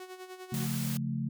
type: tone with tremolo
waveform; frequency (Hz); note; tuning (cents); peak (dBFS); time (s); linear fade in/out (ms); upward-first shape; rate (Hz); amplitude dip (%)
sawtooth; 370; F#4; 0; -37; 0-0.67; 2; sine; 10; 65
type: chord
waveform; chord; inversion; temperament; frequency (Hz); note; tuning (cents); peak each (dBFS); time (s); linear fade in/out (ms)
sine; Db augmented; none; equal; 138.59 / 174.61 / 220; Db3 / F3 / A3; 0 / 0 / 0; -33 / -38 / -34; 0.52-1.29; 5
type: noise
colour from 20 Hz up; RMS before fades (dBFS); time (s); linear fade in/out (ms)
white; -40; 0.54-0.97; 0
effects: none